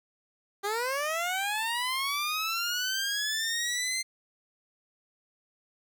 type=linear sweep; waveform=15% pulse; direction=up; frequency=392 to 2093 Hz; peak=-22 dBFS; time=0.63-4.03 s; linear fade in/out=20 ms; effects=none